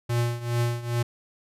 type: tone with tremolo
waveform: square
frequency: 119.1 Hz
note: A#2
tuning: 38 cents sharp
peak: -21 dBFS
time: 0.09-1.03 s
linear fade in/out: 10 ms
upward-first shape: triangle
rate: 2.4 Hz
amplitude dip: 85%
effects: resampled to 32000 Hz